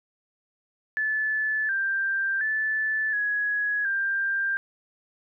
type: tone with pitch steps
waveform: sine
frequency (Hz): 1736 / 1580 / 1746 / 1673 / 1588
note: A6 / G6 / A6 / G#6 / G6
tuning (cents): -24 / +13 / -14 / +12 / +22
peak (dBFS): -23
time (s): 0.97-4.57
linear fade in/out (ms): 0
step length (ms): 720
effects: none